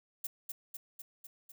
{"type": "noise with echo", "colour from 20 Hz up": "violet", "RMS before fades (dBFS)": -37, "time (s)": [0.24, 0.27], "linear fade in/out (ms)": 5, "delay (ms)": 250, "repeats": 5, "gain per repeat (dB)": -3, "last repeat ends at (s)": 1.52, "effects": []}